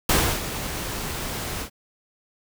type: noise with ADSR envelope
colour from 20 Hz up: pink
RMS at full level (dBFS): -18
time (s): 0.09-1.7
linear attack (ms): 4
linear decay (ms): 310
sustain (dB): -12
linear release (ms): 91
effects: none